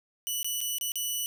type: tone with dropouts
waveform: 10% pulse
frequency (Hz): 2960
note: F#7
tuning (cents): 0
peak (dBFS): -21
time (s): 0.27-1.26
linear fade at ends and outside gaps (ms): 0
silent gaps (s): 0.43-0.445 / 0.606-0.613 / 0.784-0.811 / 0.919-0.956
effects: none